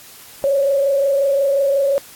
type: tone with frequency modulation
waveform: sine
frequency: 554.4 Hz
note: C#5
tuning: in tune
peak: -13 dBFS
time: 0.44-1.98 s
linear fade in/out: 0 ms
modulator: 25.6 Hz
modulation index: 0.63
effects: white hiss -41 dBFS RMS until 2.15 s + AAC 64 kbps